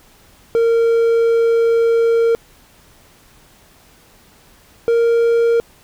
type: tone pair in turn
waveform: triangle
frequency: 460.9 / 465.2 Hz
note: A#4 / A#4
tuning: -20 / -4 cents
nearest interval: unison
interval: 16 cents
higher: second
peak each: -9 dBFS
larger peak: neither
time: 0.55-2.35 / 4.88-5.6 s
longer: first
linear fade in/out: 0 ms
effects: pink hiss -49 dBFS RMS until 5.83 s